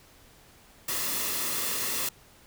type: noise with comb filter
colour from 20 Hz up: white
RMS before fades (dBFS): -30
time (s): 0.88-2.09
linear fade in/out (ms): 5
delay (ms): 1.3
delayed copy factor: -0.5
effects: pink hiss -56 dBFS RMS until 2.46 s